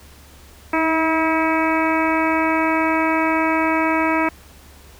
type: harmonic tone with a mistuned harmonic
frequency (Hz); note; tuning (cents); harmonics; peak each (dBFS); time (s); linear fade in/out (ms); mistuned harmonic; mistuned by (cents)
322; E4; -41; 1 / 2 / 3 / 4 / 5 / 6 / 7 / 8; -20 / -24 / -22 / -25 / -28 / -30 / -25 / -31; 0.73-4.29; 5; 1; -24
effects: added 71 Hz sine -46 dBFS peak until 4.99 s + pink hiss -47 dBFS RMS until 4.99 s